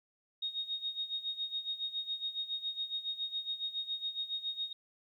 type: tone with tremolo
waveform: sine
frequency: 3729 Hz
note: A#7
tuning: in tune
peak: -32 dBFS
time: 0.42-4.73 s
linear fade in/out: 5 ms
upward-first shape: sine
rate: 7.2 Hz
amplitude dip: 80%
effects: 12-bit